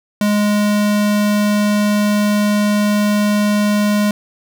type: tone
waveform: square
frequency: 207.7 Hz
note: G#3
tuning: in tune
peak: -13 dBFS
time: 0.21-4.11 s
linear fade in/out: 2 ms
effects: none